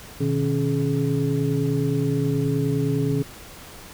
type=tone cluster; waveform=sine; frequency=125.1 / 154.7 / 275.3 / 423.1 Hz; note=B2 / D#3 / C#4 / G#4; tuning=+23 / -10 / -12 / +32 cents; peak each=-25 / -24 / -25 / -27 dBFS; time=0.2-3.23 s; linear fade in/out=10 ms; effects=pink hiss -42 dBFS RMS until 3.93 s